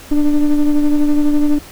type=ring-modulated tone; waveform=triangle; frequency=150 Hz; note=D3; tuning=37 cents sharp; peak=-4 dBFS; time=0.11-1.59 s; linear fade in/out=10 ms; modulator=144 Hz; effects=pink hiss -37 dBFS RMS until 1.71 s